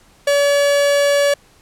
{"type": "tone", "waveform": "45% pulse", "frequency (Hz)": 570, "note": "C#5", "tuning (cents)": 48, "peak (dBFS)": -12, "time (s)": [0.27, 1.34], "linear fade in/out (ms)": 5, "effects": ["pink hiss -51 dBFS RMS until 1.61 s", "low-pass 11000 Hz 12 dB/octave"]}